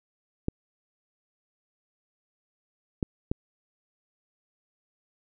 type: clicks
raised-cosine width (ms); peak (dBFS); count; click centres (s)
3; -13; 3; 0.484 / 3.028 / 3.315
effects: none